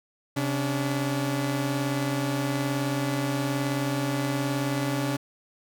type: tone pair together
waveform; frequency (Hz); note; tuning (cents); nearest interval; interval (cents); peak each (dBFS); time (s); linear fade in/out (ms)
sawtooth; 134.1 / 287.1; C3 / D4; +43 / -39; octave + minor second; 1318; -24; 0.36-5.17; 10
effects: none